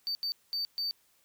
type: tone bursts at uneven times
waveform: triangle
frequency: 4592 Hz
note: D8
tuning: 40 cents flat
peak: -29 dBFS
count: 4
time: 0.07-0.15 / 0.23-0.32 / 0.53-0.65 / 0.78-0.91 s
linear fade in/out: 0 ms
effects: white hiss -68 dBFS RMS until 1.24 s